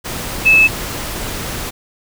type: tone in noise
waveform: sine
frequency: 2609 Hz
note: E7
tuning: 18 cents flat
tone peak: -6 dBFS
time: 0.45-0.68 s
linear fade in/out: 20 ms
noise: pink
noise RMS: -24 dBFS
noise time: 0.04-1.71 s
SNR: +15 dB
effects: none